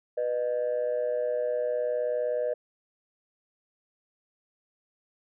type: tone pair together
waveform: sine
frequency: 491.8 / 611.3 Hz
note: B4 / D#5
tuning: -7 / -31 cents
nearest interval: major third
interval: 376 cents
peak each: -27 dBFS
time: 0.17-2.54 s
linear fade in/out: 10 ms
effects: tanh soft clip ceiling -21 dBFS